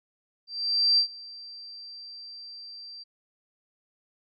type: tone with ADSR envelope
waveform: sine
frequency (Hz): 4699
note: D8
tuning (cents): 0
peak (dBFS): -17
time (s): 0.47-3.04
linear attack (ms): 510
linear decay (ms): 93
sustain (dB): -23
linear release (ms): 17
effects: none